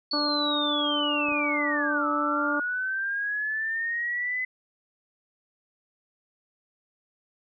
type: linear two-way sweep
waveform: sine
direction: down then up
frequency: 4467 to 1281 to 2028 Hz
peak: -26 dBFS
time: 0.11-4.45 s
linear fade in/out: 5 ms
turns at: 2.08 s
type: harmonic tone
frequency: 293.7 Hz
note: D4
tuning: in tune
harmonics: 1 / 2 / 3 / 4 / 5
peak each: -29 / -32 / -36 / -31 / -39 dBFS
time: 0.13-2.6 s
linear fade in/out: 5 ms
type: clicks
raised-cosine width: 2 ms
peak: -32 dBFS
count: 2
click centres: 1.286 / 1.321 s
effects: none